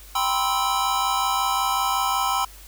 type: chord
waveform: square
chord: C major seventh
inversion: second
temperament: just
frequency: 784.9 / 981.1 / 1046.5 / 1308.1 Hz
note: G5 / B5 / C6 / E6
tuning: +2 / -12 / 0 / -14 cents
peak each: -27 dBFS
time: 0.15-2.45 s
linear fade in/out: 5 ms
effects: added 50 Hz sine -44 dBFS peak until 2.67 s + white hiss -47 dBFS RMS until 2.67 s